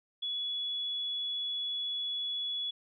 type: tone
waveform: sine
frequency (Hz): 3394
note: G#7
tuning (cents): +37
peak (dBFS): -32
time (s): 0.22-2.71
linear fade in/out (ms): 10
effects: none